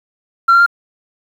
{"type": "tone with pitch steps", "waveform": "sine", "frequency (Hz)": [1365, 1380.1, 1395.3], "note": ["F6", "F6", "F6"], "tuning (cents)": [-40, -21, -2], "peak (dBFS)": -4, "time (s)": [0.48, 0.663], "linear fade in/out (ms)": 10, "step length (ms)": 61, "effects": ["tanh soft clip ceiling -4 dBFS", "7-bit"]}